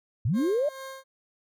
sine linear sweep, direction up, 90.6 to 615 Hz, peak -22 dBFS, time 0.25-0.69 s, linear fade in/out 5 ms
20% pulse tone with tremolo, 533 Hz, C5, 32 cents sharp, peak -32 dBFS, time 0.33-1.04 s, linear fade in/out 50 ms, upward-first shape sine, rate 2.4 Hz, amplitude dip 65%
effects none

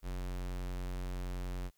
square tone, 45.28 Hz, F#1, 37 cents flat, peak -37 dBFS, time 0.02-1.71 s, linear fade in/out 50 ms, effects white hiss -75 dBFS RMS until 1.77 s

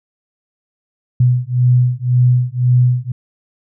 sine beating tone pair, 123.47 / 125.37 Hz, B2 / B2, 0 / +26 cents, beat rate 1.9 Hz, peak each -13 dBFS, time 1.2-3.12 s, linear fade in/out 5 ms, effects none

